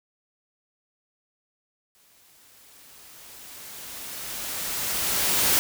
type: noise with exponential growth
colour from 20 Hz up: white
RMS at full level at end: -20 dBFS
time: 1.95-5.59 s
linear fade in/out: 0 ms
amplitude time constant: 790 ms
effects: none